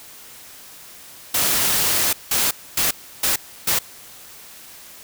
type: noise bursts at uneven times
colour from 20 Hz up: white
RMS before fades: -19 dBFS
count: 5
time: 1.34-2.13 / 2.31-2.51 / 2.77-2.91 / 3.23-3.36 / 3.67-3.79 s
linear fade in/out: 5 ms
effects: white hiss -42 dBFS RMS until 5.03 s